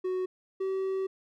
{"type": "tone pair in turn", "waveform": "triangle", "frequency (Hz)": [370, 382.6], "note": ["F#4", "G4"], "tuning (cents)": [0, -42], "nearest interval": "minor second", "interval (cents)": 58, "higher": "second", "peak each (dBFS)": -26, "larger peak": "neither", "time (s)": [[0.04, 0.26], [0.6, 1.07]], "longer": "second", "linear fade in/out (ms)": 10, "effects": []}